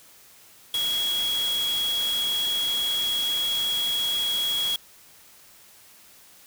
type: tone in noise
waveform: sine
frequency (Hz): 3322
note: G#7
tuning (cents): 0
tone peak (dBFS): -23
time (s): 0.74-4.76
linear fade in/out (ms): 2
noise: white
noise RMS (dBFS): -34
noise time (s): 0.74-4.76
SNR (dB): +8
effects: white hiss -52 dBFS RMS until 6.46 s